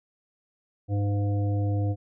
harmonic tone, 101.6 Hz, G#2, 38 cents flat, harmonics 1 / 3 / 5 / 7, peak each -23 / -33 / -37 / -40 dBFS, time 0.88-1.96 s, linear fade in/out 50 ms, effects none

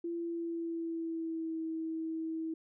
sine tone with pitch glide, 339.6 to 322.6 Hz, F4 to E4, -48 to -37 cents, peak -34 dBFS, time 0.04-2.54 s, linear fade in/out 5 ms, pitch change -89 cents, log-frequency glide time 0.14-1.61 s, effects none

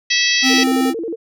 harmonic tone, 652 Hz, E5, 19 cents flat, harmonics 3 / 4 / 5 / 6 / 7 / 8 / 9, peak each -19 / -20 / -21 / -22 / -22 / -23 / -24 dBFS, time 0.1-0.64 s, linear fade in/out 10 ms
square tone, 261.6 Hz, C4, in tune, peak -15 dBFS, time 0.42-0.94 s, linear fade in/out 50 ms
sine tone with vibrato, 390.2 Hz, G4, 8 cents flat, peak -21 dBFS, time 0.49-1.16 s, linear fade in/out 20 ms, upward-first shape square, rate 11 Hz, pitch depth 270 cents each way
effects none

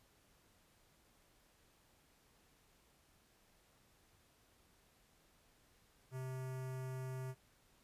square tone with notch filter, 130 Hz, C3, 11 cents flat, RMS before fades -44 dBFS, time 6.11-7.35 s, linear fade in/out 50 ms, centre 3800 Hz, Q 0.82, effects pink hiss -71 dBFS RMS until 7.83 s + resampled to 32000 Hz

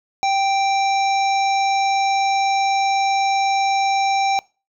harmonic tone with a mistuned harmonic, 784 Hz, G5, in tune, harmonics 1 / 3 / 5 / 7 / 8, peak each -16 / -26 / -30 / -33 / -34 dBFS, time 0.23-4.39 s, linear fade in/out 0 ms, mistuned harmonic 8, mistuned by +74 cents, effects noise-tail reverb RT60 0.3 s tail -23 dB re dry

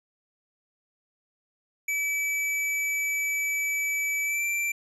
square tone with pitch glide, 2300 to 2348 Hz, D7 to D7, -37 to -1 cents, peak -26 dBFS, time 1.88-4.72 s, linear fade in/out 5 ms, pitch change +36 cents, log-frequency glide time 4.24-4.44 s, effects resampled to 32000 Hz

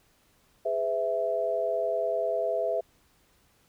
sine chord, E major, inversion first, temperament equal with one note detuned, 415.3 / 505.7 / 659.3 Hz, G#4 / B4 / E5, 0 / +41 / 0 cents, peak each -33 / -31 / -27 dBFS, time 0.65-2.81 s, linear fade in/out 10 ms, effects pink hiss -65 dBFS RMS until 3.68 s

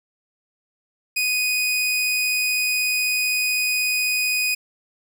sawtooth tone, 2489 Hz, D#7, in tune, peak -16 dBFS, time 1.16-4.55 s, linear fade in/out 10 ms, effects none

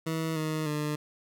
20% pulse tone with pitch steps, 161.2 / 156.3 / 150 Hz, E3 / D#3 / D3, -38 / +8 / +37 cents, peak -24 dBFS, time 0.06-0.96 s, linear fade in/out 10 ms, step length 300 ms, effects none

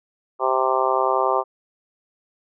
harmonic tone, 130.81 Hz, C3, in tune, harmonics 3 / 4 / 5 / 6 / 7 / 8 / 9, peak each -25 / -25 / -25 / -25 / -25 / -25 / -25 dBFS, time 0.39-1.44 s, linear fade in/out 50 ms, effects none

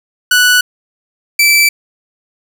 sawtooth tone pair in turn, 1480 / 2323 Hz, F#6 / D7, 0 / -20 cents, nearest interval minor sixth, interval 780 cents, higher second, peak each -3 dBFS, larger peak neither, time 0.31-0.61 / 1.39-1.69 s, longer neither, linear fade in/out 5 ms, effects none

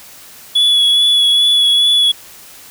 triangle tone with vibrato, 3397 Hz, G#7, 38 cents sharp, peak -7 dBFS, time 0.55-2.12 s, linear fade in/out 10 ms, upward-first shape sine, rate 2.4 Hz, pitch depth 18 cents each way, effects white hiss -38 dBFS RMS until 2.7 s

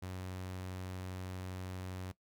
sawtooth tone, 92.5 Hz, F#2, in tune, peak -37 dBFS, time 0.02-2.12 s, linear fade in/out 10 ms, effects noise-tail reverb RT60 0.1 s tail -18 dB re dry

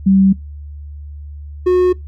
sine / triangle tone pair in turn, 192.9 / 363.5 Hz, G3 / F#4, -28 / -31 cents, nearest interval major seventh, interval 1097 cents, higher second, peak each -7 dBFS, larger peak neither, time 0.06-0.33 / 1.66-1.93 s, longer neither, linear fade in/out 10 ms, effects noise-tail reverb RT60 0.2 s tail -24 dB re dry + added 73 Hz sine -28 dBFS peak until 2.07 s

